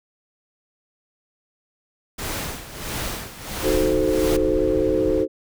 pink noise with tremolo, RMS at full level -27 dBFS, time 2.18-4.37 s, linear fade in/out 10 ms, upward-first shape sine, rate 1.5 Hz, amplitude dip 75%
sine chord, D# diminished seventh, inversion none, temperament equal, 311.1 / 370 / 440 / 523.3 Hz, D#4 / F#4 / A4 / C5, 0 / 0 / 0 / 0 cents, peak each -23 dBFS, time 3.62-5.28 s, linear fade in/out 50 ms
brown noise, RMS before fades -29 dBFS, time 3.64-5.26 s, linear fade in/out 50 ms
effects none

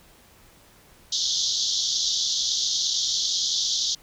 pink band-pass noise, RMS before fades -25 dBFS, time 1.12-3.95 s, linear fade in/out 5 ms, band 3300 to 6600 Hz, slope 96 dB/octave, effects pink hiss -54 dBFS RMS until 4.02 s

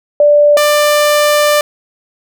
sine / sawtooth tone pair in turn, 587.3 / 592.8 Hz, D5 / D5, 0 / +16 cents, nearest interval unison, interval 16 cents, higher second, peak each -4 dBFS, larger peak neither, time 0.2-0.57 / 0.57-1.61 s, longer second, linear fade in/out 2 ms, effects none

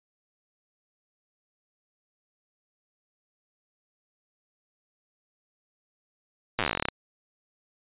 slowing click train, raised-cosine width 0.3 ms, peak -9 dBFS, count 18, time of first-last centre 6.59-6.886 s, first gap 8 ms, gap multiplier 1.09, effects resampled to 8000 Hz

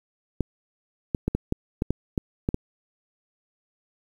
clicks, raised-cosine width 3 ms, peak -10 dBFS, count 10, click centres 0.407 / 1.148 / 1.28 / 1.35 / 1.524 / 1.821 / 1.906 / 2.178 / 2.489 / 2.544 s, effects 8-bit

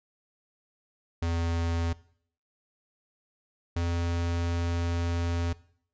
square tone pair in turn, 84.1 / 85.42 Hz, E2 / F2, +35 / -38 cents, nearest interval unison, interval 27 cents, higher second, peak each -27 dBFS, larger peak neither, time 1.22-1.93 / 3.76-5.53 s, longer second, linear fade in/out 5 ms, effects noise-tail reverb RT60 0.6 s tail -20 dB re dry + resampled to 16000 Hz

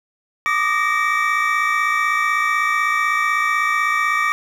triangle tone cluster, 1173 / 1229 / 1863 / 2302 Hz, D6 / D#6 / A#6 / D7, -2 / -22 / -2 / -35 cents, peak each -20 dBFS, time 0.46-4.32 s, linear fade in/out 0 ms, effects none

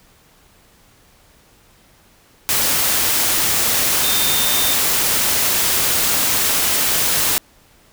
sine tone in noise, 3626 Hz, A#7, 49 cents flat, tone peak -22 dBFS, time 4.04-4.74 s, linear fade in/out 0 ms, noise white, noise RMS -17 dBFS, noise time 2.49-7.38 s, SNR -8 dB, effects pink hiss -52 dBFS RMS until 7.92 s

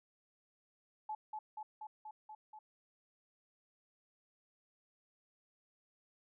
sine tone with echo, 859 Hz, A5, 42 cents flat, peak -38 dBFS, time 1.09-1.15 s, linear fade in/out 5 ms, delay 240 ms, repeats 6, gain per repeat -2 dB, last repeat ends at 2.59 s, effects none

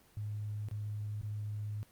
sine tone with dropouts, 105 Hz, G#2, 19 cents sharp, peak -36 dBFS, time 0.17-1.83 s, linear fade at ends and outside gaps 0 ms, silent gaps 0.686-0.712 / 1.213-1.232 s, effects pink hiss -64 dBFS RMS until 1.91 s + Opus 24 kbps

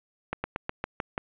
slowing click train, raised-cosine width 0.5 ms, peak -14 dBFS, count 7, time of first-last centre 0.33-1.179 s, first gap 110 ms, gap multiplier 1.1, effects resampled to 8000 Hz + 7-bit

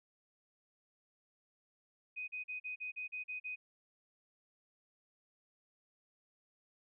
sine tone bursts, 2500 Hz, D#7, 8 cents sharp, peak -39 dBFS, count 9, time 2.16-3.56 s, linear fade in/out 20 ms, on 120 ms, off 40 ms, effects none

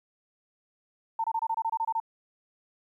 sine tone bursts, 902 Hz, A5, 43 cents sharp, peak -25 dBFS, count 11, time 1.19-2.001 s, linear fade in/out 5 ms, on 51 ms, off 25 ms, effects 11-bit

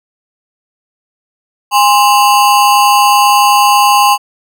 square ring-modulated tone, 932.3 Hz, A#5, in tune, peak -3 dBFS, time 1.71-4.18 s, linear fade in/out 50 ms, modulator 114 Hz, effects none

